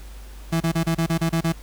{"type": "tone bursts", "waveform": "35% pulse", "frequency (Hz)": 164.81, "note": "E3", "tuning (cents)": 0, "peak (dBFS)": -17, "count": 9, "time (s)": [0.52, 1.525], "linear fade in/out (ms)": 10, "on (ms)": 85, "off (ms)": 30, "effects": ["added 50 Hz sine -37 dBFS peak until 1.62 s", "pink hiss -48 dBFS RMS until 1.62 s"]}